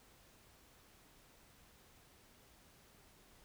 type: silence
effects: pink hiss -65 dBFS RMS until 3.44 s